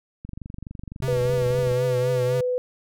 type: click train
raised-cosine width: 5 ms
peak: -23 dBFS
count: 36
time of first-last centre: 0.25-1.714 s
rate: 23.9 Hz
type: tone with vibrato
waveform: square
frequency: 128.4 Hz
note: C3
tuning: 32 cents flat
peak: -25 dBFS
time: 1.02-2.41 s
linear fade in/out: 5 ms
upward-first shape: triangle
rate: 3.9 Hz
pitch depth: 86 cents each way
type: tone with pitch glide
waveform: sine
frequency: 493.9 to 499.4 Hz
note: B4 to B4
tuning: 0 to +19 cents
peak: -21 dBFS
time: 1.08-2.58 s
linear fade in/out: 0 ms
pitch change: +19 cents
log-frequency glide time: 1.4-1.87 s
effects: none